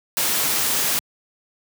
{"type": "noise", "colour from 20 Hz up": "white", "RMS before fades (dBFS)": -21, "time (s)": [0.17, 0.99], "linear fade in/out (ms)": 0, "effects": ["high-pass 100 Hz 12 dB/octave"]}